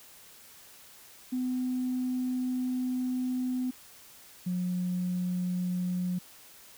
sine tone pair in turn, 253.1 / 180.11 Hz, B3 / F#3, +43 / -46 cents, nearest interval tritone, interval 589 cents, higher first, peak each -27 dBFS, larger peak neither, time 1.32-3.71 / 4.46-6.19 s, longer first, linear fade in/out 10 ms, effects tanh soft clip ceiling -23 dBFS + white hiss -53 dBFS RMS until 6.77 s

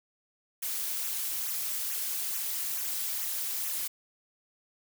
blue noise with flanger, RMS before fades -33 dBFS, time 0.62-3.88 s, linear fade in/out 10 ms, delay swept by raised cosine 0.21 to 5.71 ms, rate 2.3 Hz, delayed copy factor -0.8, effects none

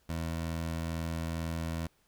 20% pulse tone, 82.2 Hz, E2, 4 cents flat, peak -28 dBFS, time 0.09-1.87 s, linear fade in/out 5 ms, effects pink hiss -70 dBFS RMS until 2.07 s

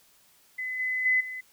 sine tone with level steps, 2020 Hz, B6, 39 cents sharp, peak -30 / -26 / -20 / -34 dBFS, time 0.58-1.41 s, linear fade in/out 10 ms, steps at 0.79 / 1.05 / 1.2 s, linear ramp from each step 10 ms, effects white hiss -61 dBFS RMS until 1.52 s

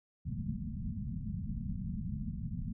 white low-pass noise, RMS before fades -38 dBFS, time 0.25-2.73 s, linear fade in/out 10 ms, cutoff 230 Hz, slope 96 dB/octave, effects none

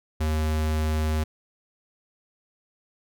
square tone, 77.7 Hz, D#2, 2 cents flat, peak -23 dBFS, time 0.2-1.24 s, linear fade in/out 10 ms, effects none

